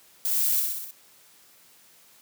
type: noise with echo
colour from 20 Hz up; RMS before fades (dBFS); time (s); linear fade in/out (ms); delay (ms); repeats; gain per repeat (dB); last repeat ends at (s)
violet; -26; 0.25-0.6; 2; 62; 5; -3; 0.91
effects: white hiss -56 dBFS RMS until 2.21 s + high-pass 100 Hz 12 dB/octave